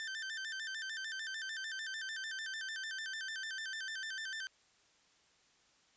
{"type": "tone with vibrato", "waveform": "sawtooth", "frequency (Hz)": 1661.2, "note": "G#6", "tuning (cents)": 0, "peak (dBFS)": -36, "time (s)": [0, 4.47], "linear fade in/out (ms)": 0, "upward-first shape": "square", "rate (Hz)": 6.7, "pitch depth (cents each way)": 120, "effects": ["white hiss -69 dBFS RMS until 5.96 s", "resampled to 16000 Hz"]}